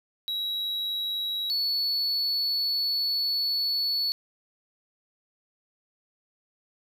triangle tone pair in turn, 3872 / 4426 Hz, B7 / C#8, -35 / -3 cents, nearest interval major second, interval 232 cents, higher second, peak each -26 / -23 dBFS, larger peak second, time 0.28-1.5 / 1.5-4.12 s, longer second, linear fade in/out 0 ms, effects none

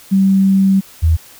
sine tone pair in turn, 193.3 / 81.13 Hz, G3 / E2, -24 / -27 cents, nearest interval octave + minor third, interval 1503 cents, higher first, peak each -8 dBFS, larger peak neither, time 0.11-0.81 / 1.02-1.17 s, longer first, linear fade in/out 20 ms, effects white hiss -41 dBFS RMS until 1.39 s

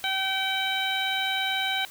harmonic tone, 769 Hz, G5, 33 cents flat, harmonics 1 / 2 / 3 / 4 / 5, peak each -31 / -31 / -31 / -31 / -31 dBFS, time 0.04-1.85 s, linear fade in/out 0 ms, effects white hiss -46 dBFS RMS until 1.9 s

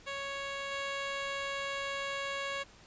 10% pulse tone with level steps, 554.4 Hz, C#5, in tune, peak -28 / -26 dBFS, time 0.06-2.64 s, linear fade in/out 20 ms, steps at 0.71 s, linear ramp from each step 10 ms, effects pink hiss -57 dBFS RMS until 2.86 s + resampled to 16000 Hz

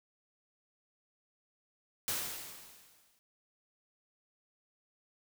white noise with exponential decay, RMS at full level -33 dBFS, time 2.08-3.19 s, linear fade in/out 0 ms, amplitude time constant 240 ms, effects none

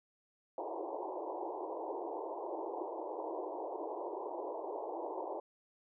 pink band-pass noise, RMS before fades -41 dBFS, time 0.58-5.4 s, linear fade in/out 2 ms, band 320 to 1000 Hz, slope 96 dB/octave, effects none

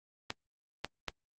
clicks, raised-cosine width 0.2 ms, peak -16 dBFS, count 3, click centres 0.304 / 0.846 / 1.083 s, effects Opus 24 kbps

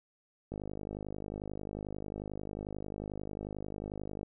click train, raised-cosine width 2 ms, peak -26 dBFS, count 191, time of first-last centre 0.52-4.231 s, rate 51.2 Hz, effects none

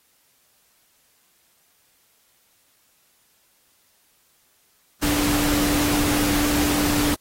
sine tone in noise, 293.7 Hz, D4, in tune, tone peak -21 dBFS, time 5.02-7.15 s, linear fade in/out 10 ms, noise pink, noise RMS -24 dBFS, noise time 5.02-7.15 s, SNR 0 dB, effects white hiss -62 dBFS RMS until 7.2 s + AAC 48 kbps

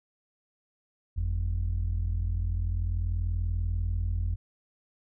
sine tone pair together, 46.95 / 87.3 Hz, F#1 / F2, +26 / 0 cents, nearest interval major seventh, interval 1074 cents, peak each -27 dBFS, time 1.16-4.36 s, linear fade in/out 20 ms, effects tanh soft clip ceiling -22 dBFS

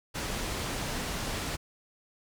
pink low-pass noise, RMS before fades -34 dBFS, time 0.14-1.57 s, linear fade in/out 20 ms, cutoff 9400 Hz, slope 12 dB/octave, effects none

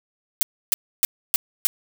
blue noise bursts, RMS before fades -18 dBFS, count 5, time 0.41-1.67 s, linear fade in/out 0 ms, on 20 ms, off 290 ms, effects none

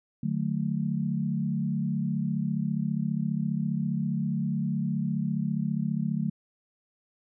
sine chord, D major, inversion none, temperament equal with one note detuned, 150.35 / 185 / 220 Hz, D3 / F#3 / A3, +41 / 0 / 0 cents, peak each -30 dBFS, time 0.23-6.3 s, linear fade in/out 5 ms, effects none

